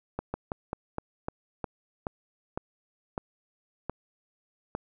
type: slowing click train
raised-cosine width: 1 ms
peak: -17 dBFS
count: 12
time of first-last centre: 0.19-4.751 s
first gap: 150 ms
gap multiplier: 1.19
effects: none